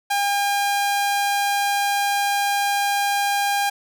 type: tone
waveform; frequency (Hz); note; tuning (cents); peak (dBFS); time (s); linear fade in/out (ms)
sawtooth; 806; G5; +48; -15; 0.1-3.7; 10
effects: none